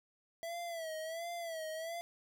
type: tone with vibrato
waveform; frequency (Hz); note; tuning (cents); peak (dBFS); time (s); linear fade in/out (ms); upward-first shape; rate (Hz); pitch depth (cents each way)
square; 659.3; E5; 0; -40; 0.43-2.01; 0; sine; 1.4; 84
effects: none